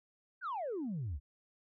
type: exponential sweep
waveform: sine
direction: down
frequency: 1600 to 61.74 Hz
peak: -34 dBFS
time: 0.41-1.2 s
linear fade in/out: 50 ms
effects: tanh soft clip ceiling -33 dBFS